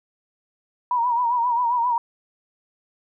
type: tone with vibrato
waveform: sine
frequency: 960 Hz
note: B5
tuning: 49 cents flat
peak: -18 dBFS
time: 0.91-1.98 s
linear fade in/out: 2 ms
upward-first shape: sine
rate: 7.5 Hz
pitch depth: 70 cents each way
effects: none